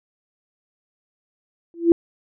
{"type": "tone with exponential growth", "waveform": "sine", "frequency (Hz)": 337.7, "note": "E4", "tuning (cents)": 42, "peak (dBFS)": -5, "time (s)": [1.74, 1.92], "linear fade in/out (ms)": 1, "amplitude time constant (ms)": 39, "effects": []}